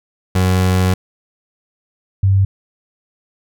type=tone pair in turn; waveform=30% pulse / sine; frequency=92.5 / 97.18 Hz; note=F#2 / G2; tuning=0 / -15 cents; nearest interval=minor second; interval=85 cents; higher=second; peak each=-9 dBFS; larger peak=neither; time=0.35-0.94 / 2.23-2.45 s; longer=first; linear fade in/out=5 ms; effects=none